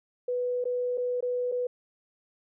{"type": "tone with dropouts", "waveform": "sine", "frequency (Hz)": 493.9, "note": "B4", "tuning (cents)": 0, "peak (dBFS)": -26, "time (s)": [0.28, 1.67], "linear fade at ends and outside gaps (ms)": 5, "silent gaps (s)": [[0.642, 0.653], [0.975, 0.979], [1.207, 1.225], [1.517, 1.521]], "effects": []}